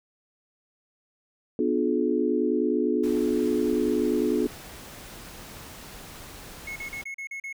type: chord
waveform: sine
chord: B diminished seventh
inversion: none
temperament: just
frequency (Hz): 246.9 / 296.3 / 355.6 / 426.7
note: B3 / D4 / F4 / Ab4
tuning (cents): 0 / +15 / +31 / +47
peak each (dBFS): -27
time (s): 1.59-4.47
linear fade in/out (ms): 2
type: noise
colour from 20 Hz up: pink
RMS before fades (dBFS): -43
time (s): 3.03-7.04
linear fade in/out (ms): 10
type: tone bursts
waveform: triangle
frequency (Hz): 2181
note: C#7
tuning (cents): -29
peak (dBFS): -31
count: 7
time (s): 6.67-7.528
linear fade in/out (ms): 5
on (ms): 90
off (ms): 38
effects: none